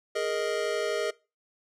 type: chord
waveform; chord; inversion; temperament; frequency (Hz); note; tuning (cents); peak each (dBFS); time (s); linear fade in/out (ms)
square; Ab suspended second; none; just; 415.3 / 467.2 / 623; Ab4 / Bb4 / Eb5; 0 / +4 / +2; -32; 0.15-1.11; 10
effects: noise-tail reverb RT60 0.3 s tail -23 dB re dry + low-pass 8000 Hz 12 dB/octave